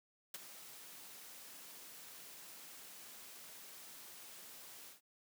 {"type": "noise with ADSR envelope", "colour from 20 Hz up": "white", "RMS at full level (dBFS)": -43, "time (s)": [0.34, 5.01], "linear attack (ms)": 4, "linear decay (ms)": 25, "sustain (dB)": -11, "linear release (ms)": 130, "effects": ["high-pass 150 Hz 12 dB/octave"]}